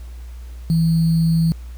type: tone with sample-and-hold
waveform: sine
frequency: 164.1 Hz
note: E3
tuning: 8 cents flat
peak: -13 dBFS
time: 0.7-1.52 s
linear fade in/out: 0 ms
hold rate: 4410 Hz
effects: added 60 Hz sine -31 dBFS peak until 1.77 s + pink hiss -51 dBFS RMS until 1.77 s